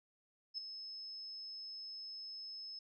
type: tone with ADSR envelope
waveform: sine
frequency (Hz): 5200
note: E8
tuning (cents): -24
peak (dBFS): -36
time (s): 0.54-2.79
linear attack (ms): 40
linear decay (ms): 5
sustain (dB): -9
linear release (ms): 4
effects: none